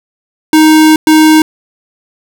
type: tone bursts at uneven times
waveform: square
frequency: 312.2 Hz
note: D#4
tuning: 6 cents sharp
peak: -3 dBFS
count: 2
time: 0.53-0.96 / 1.07-1.42 s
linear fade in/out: 2 ms
effects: none